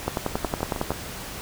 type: two click trains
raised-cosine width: 1 ms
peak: -9 / -15 dBFS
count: 10 / 4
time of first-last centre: 0.08-0.906 / 0.45-0.918 s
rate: 10.9 / 6.41 Hz
effects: pink hiss -36 dBFS RMS until 1.41 s